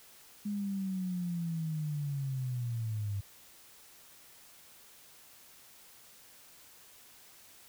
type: linear sweep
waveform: sine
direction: down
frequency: 207.7 to 98 Hz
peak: -32 dBFS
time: 0.45-3.21 s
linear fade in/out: 10 ms
effects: white hiss -57 dBFS RMS until 7.68 s